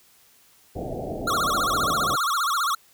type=low-pass noise; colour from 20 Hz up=white; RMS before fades=-31 dBFS; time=0.75-2.16 s; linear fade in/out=10 ms; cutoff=760 Hz; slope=96 dB/octave
type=tone with vibrato; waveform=square; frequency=1244.5 Hz; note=D#6; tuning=in tune; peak=-22 dBFS; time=1.27-2.75 s; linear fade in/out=5 ms; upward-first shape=sine; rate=15 Hz; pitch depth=230 cents each way
effects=white hiss -57 dBFS RMS until 2.93 s